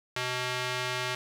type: tone with band-pass filter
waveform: square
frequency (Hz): 125.8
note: B2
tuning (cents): +32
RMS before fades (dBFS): -32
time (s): 0.16-1.15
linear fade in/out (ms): 2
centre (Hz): 2700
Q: 0.72
effects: 8-bit